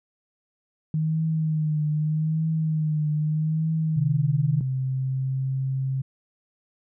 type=tone with vibrato; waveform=sine; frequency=155.56 Hz; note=D#3; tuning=in tune; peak=-21 dBFS; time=0.94-4.61 s; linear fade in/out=2 ms; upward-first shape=triangle; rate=0.81 Hz; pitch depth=56 cents each way
type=tone with pitch glide; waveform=sine; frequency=131.4 to 133.39 Hz; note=C3 to C3; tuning=+8 to +34 cents; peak=-23 dBFS; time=3.96-6.02 s; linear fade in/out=10 ms; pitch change=+26 cents; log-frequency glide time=4.81-5.54 s
effects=none